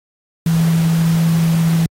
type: tone in noise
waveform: sine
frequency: 164.81 Hz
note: E3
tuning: in tune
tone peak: -11 dBFS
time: 0.46-1.86 s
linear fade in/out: 2 ms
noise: pink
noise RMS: -29 dBFS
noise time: 0.46-1.86 s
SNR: +15 dB
effects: high-pass 60 Hz 12 dB/octave + AAC 48 kbps